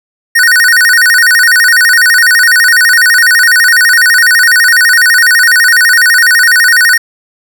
square tone with vibrato, 1662 Hz, G#6, 1 cent sharp, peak -4 dBFS, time 0.35-6.98 s, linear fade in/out 10 ms, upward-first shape square, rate 12 Hz, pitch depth 190 cents each way, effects none

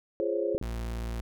sine chord, Db major seventh, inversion first, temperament equal with one note detuned, 344.6 / 415.3 / 523.3 / 554.4 Hz, F4 / Ab4 / C5 / Db5, -23 / 0 / 0 / 0 cents, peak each -32 / -31 / -32 / -33 dBFS, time 0.2-0.58 s, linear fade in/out 0 ms
clicks, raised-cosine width 3 ms, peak -23 dBFS, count 2, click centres 0.548 / 0.614 s
40% pulse tone, 57.6 Hz, A#1, 20 cents flat, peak -31 dBFS, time 0.62-1.21 s, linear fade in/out 5 ms
effects none

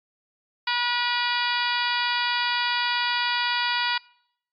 harmonic tone with a mistuned harmonic, 483.7 Hz, B4, 36 cents flat, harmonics 2 / 3 / 4 / 5 / 6 / 7 / 8 / 9 / 10, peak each -27 / -29 / -30 / -31 / -32 / -32 / -33 / -34 / -34 dBFS, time 0.67-3.98 s, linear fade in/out 5 ms, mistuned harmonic 9, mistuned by +45 cents, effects noise-tail reverb RT60 0.7 s tail -25 dB re dry + MP3 48 kbps

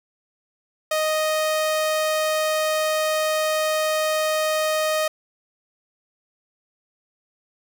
sawtooth tone, 622.3 Hz, D#5, in tune, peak -16 dBFS, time 0.91-5.08 s, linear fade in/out 5 ms, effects none

